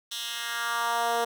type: tone with high-pass filter sweep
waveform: 10% pulse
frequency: 234.2 Hz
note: A#3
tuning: 8 cents sharp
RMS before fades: -29 dBFS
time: 0.11-1.25 s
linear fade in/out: 10 ms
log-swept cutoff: 3700 to 490 Hz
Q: 1.8
effects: none